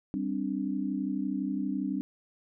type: chord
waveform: sine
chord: G suspended fourth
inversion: none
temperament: equal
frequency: 196 / 261.6 / 293.7 Hz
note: G3 / C4 / D4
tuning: 0 / 0 / 0 cents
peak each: -33 dBFS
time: 0.14-2.01 s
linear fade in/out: 0 ms
effects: none